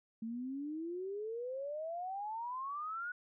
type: exponential sweep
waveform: sine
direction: up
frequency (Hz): 220 to 1480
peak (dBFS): -38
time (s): 0.22-3.12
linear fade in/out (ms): 5
effects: none

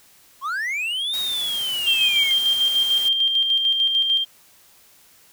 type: linear two-way sweep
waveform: triangle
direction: up then down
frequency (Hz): 1015 to 3805 to 2084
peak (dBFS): -21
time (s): 0.41-2.34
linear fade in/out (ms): 50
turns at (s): 1.17
type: noise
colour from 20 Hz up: white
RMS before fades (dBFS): -35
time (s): 1.13-3.09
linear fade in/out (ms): 10
type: tone with tremolo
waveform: sine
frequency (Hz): 3180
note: G7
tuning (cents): +24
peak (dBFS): -15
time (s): 1.86-4.25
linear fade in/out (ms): 20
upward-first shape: square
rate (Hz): 6.7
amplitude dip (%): 40
effects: white hiss -53 dBFS RMS until 5.32 s

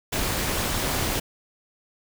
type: noise with amplitude modulation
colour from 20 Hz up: pink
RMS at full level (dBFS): -23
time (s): 0.12-1.2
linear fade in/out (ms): 10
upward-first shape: sine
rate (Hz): 236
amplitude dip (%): 60
effects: none

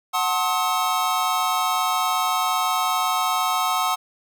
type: chord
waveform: square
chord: F# diminished seventh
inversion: none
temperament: just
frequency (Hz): 740 / 888 / 1065.6 / 1278.7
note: F#5 / A5 / C6 / Eb6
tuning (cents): 0 / +16 / +31 / +47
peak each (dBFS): -26 / -29 / -26 / -25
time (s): 0.13-3.96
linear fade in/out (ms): 20
effects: none

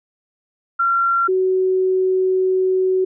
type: tone pair in turn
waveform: sine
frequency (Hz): 1371 / 374.2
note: F6 / F#4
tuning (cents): -32 / +20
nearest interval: octave + minor seventh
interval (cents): 2248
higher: first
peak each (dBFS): -14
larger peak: neither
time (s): 0.79-1.28 / 1.28-3.05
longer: second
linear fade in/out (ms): 10
effects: none

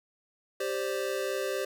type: chord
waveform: square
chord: G suspended fourth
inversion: none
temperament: equal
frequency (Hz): 392 / 523.3 / 587.3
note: G4 / C5 / D5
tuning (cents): 0 / 0 / 0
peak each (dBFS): -34 / -34 / -37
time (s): 0.6-1.65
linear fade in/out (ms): 5
effects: none

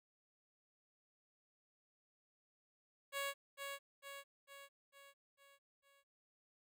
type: tone with echo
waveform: 10% pulse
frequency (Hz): 557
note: C#5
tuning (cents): +8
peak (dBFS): -31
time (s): 3.12-3.34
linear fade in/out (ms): 50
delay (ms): 450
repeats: 6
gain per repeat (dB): -5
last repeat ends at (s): 6.04
effects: none

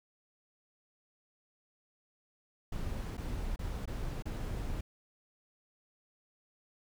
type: noise with dropouts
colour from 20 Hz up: brown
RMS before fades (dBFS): -37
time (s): 2.72-4.81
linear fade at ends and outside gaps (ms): 5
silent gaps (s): 3.17-3.177 / 3.561-3.59 / 3.856-3.875 / 4.224-4.255
effects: none

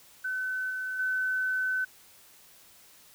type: tone with level steps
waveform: sine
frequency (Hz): 1516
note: F#6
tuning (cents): +42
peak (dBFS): -29 / -31 / -26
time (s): 0.24-1.85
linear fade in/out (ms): 10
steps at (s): 0.7 / 0.99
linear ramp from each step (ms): 5
effects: white hiss -56 dBFS RMS until 3.14 s

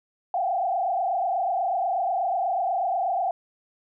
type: tone with frequency modulation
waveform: sine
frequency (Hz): 735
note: F#5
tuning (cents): -12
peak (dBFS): -22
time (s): 0.34-3.31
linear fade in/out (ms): 2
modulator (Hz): 28.2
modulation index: 2
effects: none

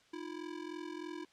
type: ring-modulated tone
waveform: square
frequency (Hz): 329.6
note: E4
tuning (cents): 0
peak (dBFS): -39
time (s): 0.13-1.25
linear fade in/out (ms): 5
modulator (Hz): 21.6
effects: white hiss -66 dBFS RMS until 1.32 s + low-pass 5000 Hz 12 dB/octave

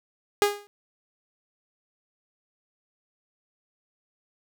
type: tone with exponential decay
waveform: sawtooth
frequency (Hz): 409.7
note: G#4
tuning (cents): -24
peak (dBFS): -11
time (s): 0.42-0.67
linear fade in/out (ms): 0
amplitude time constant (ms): 54
effects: none

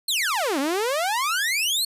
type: exponential two-way sweep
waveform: sawtooth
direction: down then up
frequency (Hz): 4398 to 261.6 to 4398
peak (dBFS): -18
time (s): 0.08-1.85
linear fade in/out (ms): 5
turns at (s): 0.59
effects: resampled to 32000 Hz

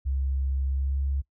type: tone with pitch glide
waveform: sine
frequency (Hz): 67.3 to 68.63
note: C2 to C#2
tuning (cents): +49 to -17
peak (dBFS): -24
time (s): 0.05-1.22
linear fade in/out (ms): 20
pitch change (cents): +34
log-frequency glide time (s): 0.7-1
effects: noise-tail reverb RT60 0.1 s tail -21 dB re dry

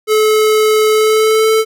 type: tone with pitch glide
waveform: square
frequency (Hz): 431.3 to 440.1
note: A4 to A4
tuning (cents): -35 to 0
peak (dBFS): -9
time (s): 0.07-1.65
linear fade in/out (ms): 50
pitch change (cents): +35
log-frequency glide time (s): 0.9-1.51
effects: none

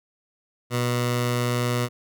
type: tone with notch filter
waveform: 15% pulse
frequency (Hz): 121.8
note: B2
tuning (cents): -24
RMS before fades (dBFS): -24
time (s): 0.7-1.89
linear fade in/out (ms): 50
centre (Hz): 300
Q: 1.6
effects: none

